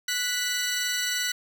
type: tone pair together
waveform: 15% pulse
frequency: 1475.9 / 1975.5 Hz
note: F#6 / B6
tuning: -5 / 0 cents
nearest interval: perfect fourth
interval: 505 cents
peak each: -22 dBFS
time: 0.08-1.32 s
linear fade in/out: 5 ms
effects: none